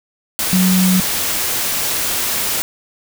sine tone in noise, 185 Hz, F#3, in tune, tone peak -11 dBFS, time 0.53-1 s, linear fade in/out 0 ms, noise white, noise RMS -19 dBFS, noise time 0.39-2.62 s, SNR +5 dB, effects none

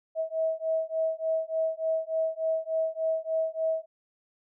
sine beating tone pair, 642 / 645.4 Hz, E5 / E5, -46 / -37 cents, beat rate 3.4 Hz, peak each -29 dBFS, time 0.15-3.86 s, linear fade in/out 50 ms, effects none

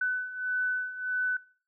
sine beating tone pair, 1500 / 1501.6 Hz, F#6 / F#6, +23 / +25 cents, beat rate 1.6 Hz, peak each -33 / -29 dBFS, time 0.01-1.37 s, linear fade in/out 5 ms, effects noise-tail reverb RT60 0.5 s tail -24 dB re dry

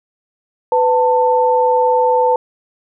sine tone pair together, 500 / 890.9 Hz, B4 / A5, +21 / +21 cents, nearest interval minor seventh, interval 1000 cents, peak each -13 dBFS, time 0.72-2.36 s, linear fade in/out 2 ms, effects none

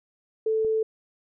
sine tone, 440 Hz, A4, in tune, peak -21 dBFS, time 0.46-0.83 s, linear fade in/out 5 ms
click, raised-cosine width 2 ms, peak -27 dBFS, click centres 0.648 s
effects none

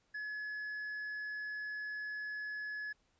triangle tone, 1700 Hz, G#6, 40 cents sharp, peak -37 dBFS, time 0.14-2.93 s, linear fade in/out 10 ms, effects pink hiss -75 dBFS RMS until 3.19 s + resampled to 16000 Hz

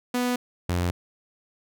sawtooth tone pair in turn, 246.9 / 88.23 Hz, B3 / F2, 0 / +18 cents, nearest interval octave + tritone, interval 1782 cents, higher first, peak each -19 dBFS, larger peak neither, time 0.14-0.36 / 0.69-0.91 s, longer neither, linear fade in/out 5 ms, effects none

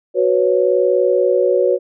sine chord, F# suspended fourth, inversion none, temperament equal, 370 / 493.9 / 554.4 Hz, F#4 / B4 / C#5, 0 / 0 / 0 cents, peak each -16 dBFS, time 0.14-1.79 s, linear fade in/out 50 ms, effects none

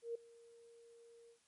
sine tone with ADSR envelope, 466.2 Hz, A#4, in tune, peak -37 dBFS, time 0.02-1.39 s, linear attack 130 ms, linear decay 6 ms, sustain -22 dB, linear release 95 ms, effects white hiss -74 dBFS RMS until 1.47 s + MP3 48 kbps

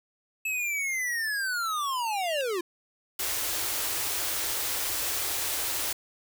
square linear sweep, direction down, 2614 to 333.3 Hz, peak -28 dBFS, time 0.45-2.61 s, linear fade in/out 5 ms
triangle tone with exponential growth, 2794 Hz, F7, in tune, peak -28 dBFS, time 1.53-2.41 s, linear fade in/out 0 ms, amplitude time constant 190 ms
white band-stop noise, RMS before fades -30 dBFS, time 3.19-5.93 s, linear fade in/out 5 ms, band 130 to 280 Hz, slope 96 dB/octave
effects none

